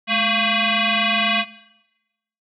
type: tone with frequency modulation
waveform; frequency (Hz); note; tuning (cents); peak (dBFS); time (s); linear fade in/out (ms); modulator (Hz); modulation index
sine; 214; A3; -48; -16; 0.07-1.45; 50; 452; 6.9
effects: noise-tail reverb RT60 1.0 s tail -20 dB re dry + AAC 64 kbps